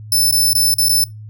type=tone with dropouts; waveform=15% pulse; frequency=5280 Hz; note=E8; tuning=2 cents sharp; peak=-6 dBFS; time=0.12-1.04 s; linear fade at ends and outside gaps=2 ms; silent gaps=0.312-0.324 / 0.532-0.551 / 0.741-0.783 / 0.886-0.893 s; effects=noise-tail reverb RT60 0.2 s tail -24 dB re dry + added 107 Hz sine -31 dBFS peak until 1.29 s